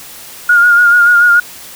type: tone with vibrato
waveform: sine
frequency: 1425 Hz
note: F6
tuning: 34 cents sharp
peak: -4 dBFS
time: 0.49-1.4 s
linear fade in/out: 5 ms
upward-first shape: sine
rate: 6.9 Hz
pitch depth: 36 cents each way
effects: white hiss -32 dBFS RMS until 1.75 s